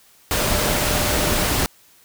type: tone in noise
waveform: sine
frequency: 598 Hz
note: D5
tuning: 31 cents sharp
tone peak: -28 dBFS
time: 0.37-1.45 s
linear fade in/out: 0 ms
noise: pink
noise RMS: -20 dBFS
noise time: 0.31-1.66 s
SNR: -11 dB
effects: white hiss -53 dBFS RMS until 2.04 s